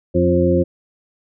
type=harmonic tone with a mistuned harmonic; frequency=88.6 Hz; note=F2; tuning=25 cents sharp; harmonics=1 / 2 / 3 / 4 / 6; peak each=-20 / -19 / -21 / -17 / -18 dBFS; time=0.14-0.64 s; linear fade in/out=20 ms; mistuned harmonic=4; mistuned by=-18 cents; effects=none